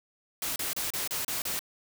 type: noise bursts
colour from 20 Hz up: white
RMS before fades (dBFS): -32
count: 7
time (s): 0.42-1.592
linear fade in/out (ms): 2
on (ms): 140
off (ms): 32
effects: none